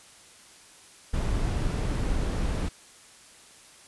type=noise; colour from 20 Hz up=brown; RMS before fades=-27 dBFS; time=1.13-2.69 s; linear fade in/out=10 ms; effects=white hiss -52 dBFS RMS until 3.87 s + resampled to 24000 Hz